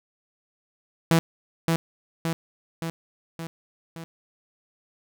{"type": "tone with echo", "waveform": "sawtooth", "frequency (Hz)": 164.81, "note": "E3", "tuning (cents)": 0, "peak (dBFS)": -12, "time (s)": [1.11, 1.19], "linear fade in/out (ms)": 0, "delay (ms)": 570, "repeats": 5, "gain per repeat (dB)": -4, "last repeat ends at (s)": 4.04, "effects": []}